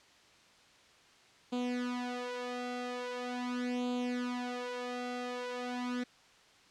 sawtooth tone with flanger, 246.9 Hz, B3, in tune, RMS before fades -37 dBFS, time 1.52-6.04 s, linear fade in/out 10 ms, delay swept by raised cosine 0.27 to 2.57 ms, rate 0.42 Hz, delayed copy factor +0.85, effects white hiss -61 dBFS RMS until 6.7 s + low-pass 5000 Hz 12 dB/octave

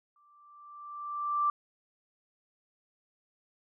sine tone with exponential growth, 1174.7 Hz, D6, in tune, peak -23 dBFS, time 0.16-1.5 s, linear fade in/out 2 ms, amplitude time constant 290 ms, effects none

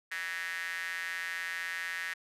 square tone with high-pass filter, 87.9 Hz, F2, 12 cents sharp, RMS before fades -37 dBFS, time 0.11-2.14 s, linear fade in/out 10 ms, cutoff 1800 Hz, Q 6.8, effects resampled to 32000 Hz

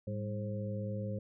harmonic tone with a mistuned harmonic, 106.1 Hz, G#2, 38 cents sharp, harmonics 1 / 2 / 3 / 4 / 5, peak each -37 / -40 / -52 / -49 / -42 dBFS, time 0.07-1.19 s, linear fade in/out 5 ms, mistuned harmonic 2, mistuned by -95 cents, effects none

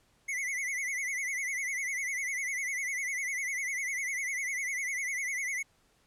square tone with vibrato, 2093 Hz, C7, in tune, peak -32 dBFS, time 0.28-5.63 s, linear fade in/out 10 ms, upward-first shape sine, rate 10 Hz, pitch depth 110 cents each way, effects pink hiss -68 dBFS RMS until 6.06 s + low-pass 11000 Hz 12 dB/octave

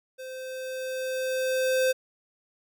square tone with level ramp, 518 Hz, C5, 17 cents flat, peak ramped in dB -38 to -21 dBFS, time 0.18-1.93 s, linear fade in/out 20 ms, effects none

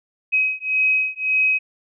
sine beating tone pair, 2535 / 2536.8 Hz, D#7 / D#7, +32 / +33 cents, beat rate 1.8 Hz, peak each -20 dBFS, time 0.32-1.59 s, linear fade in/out 20 ms, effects none

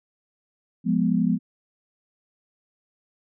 sine chord, F diminished, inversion none, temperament equal with one note detuned, 175.52 / 207.7 / 246.9 Hz, F3 / Ab3 / Cb4, +9 / 0 / 0 cents, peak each -23 dBFS, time 0.84-1.39 s, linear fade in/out 50 ms, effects none

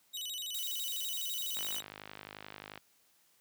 sawtooth tone with vibrato, 3364 Hz, G#7, 22 cents sharp, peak -35 dBFS, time 0.13-1.82 s, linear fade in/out 20 ms, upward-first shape square, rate 12 Hz, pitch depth 210 cents each way
violet noise, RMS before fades -40 dBFS, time 0.54-1.79 s, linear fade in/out 5 ms
click train, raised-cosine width 0.3 ms, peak -28 dBFS, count 63, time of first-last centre 1.57-2.776 s, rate 51.4 Hz
effects white hiss -69 dBFS RMS until 3.4 s + high-pass 80 Hz 12 dB/octave

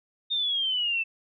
sine exponential sweep, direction down, 3680 to 2637 Hz, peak -24 dBFS, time 0.3-1.04 s, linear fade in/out 20 ms, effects none

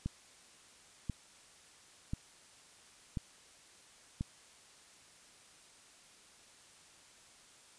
click train, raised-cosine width 5 ms, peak -23 dBFS, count 5, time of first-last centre 0.06-4.209 s, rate 0.964 Hz, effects white hiss -60 dBFS RMS until 7.78 s + resampled to 22050 Hz

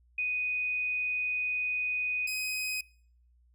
sine / sawtooth tone pair in turn, 2489 / 2515 Hz, D#7 / D#7, 0 / +18 cents, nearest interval unison, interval 18 cents, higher second, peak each -28 dBFS, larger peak neither, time 0.18-2.27 / 2.27-2.81 s, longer first, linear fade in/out 5 ms, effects noise-tail reverb RT60 0.6 s tail -25 dB re dry + added 60 Hz sine -61 dBFS peak until 3.54 s

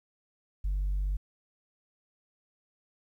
sine tone, 48.25 Hz, G1, 27 cents flat, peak -25 dBFS, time 0.64-1.17 s, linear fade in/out 10 ms, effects tanh soft clip ceiling -25 dBFS + 11-bit

